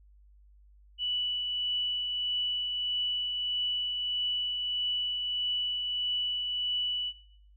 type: tone with tremolo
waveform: sine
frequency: 2960 Hz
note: F#7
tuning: in tune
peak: -27 dBFS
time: 0.98-7.13 s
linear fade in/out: 50 ms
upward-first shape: triangle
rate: 1.6 Hz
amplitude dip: 35%
effects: noise-tail reverb RT60 0.7 s tail -18 dB re dry + added 50 Hz sine -55 dBFS peak until 7.56 s